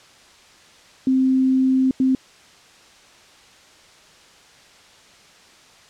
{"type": "tone bursts at uneven times", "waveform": "sine", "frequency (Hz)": 261.6, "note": "C4", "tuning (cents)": 0, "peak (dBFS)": -14, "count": 2, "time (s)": [[1.07, 1.91], [2, 2.15]], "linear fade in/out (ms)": 2, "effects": ["white hiss -49 dBFS RMS until 5.89 s", "low-pass 6000 Hz 12 dB/octave"]}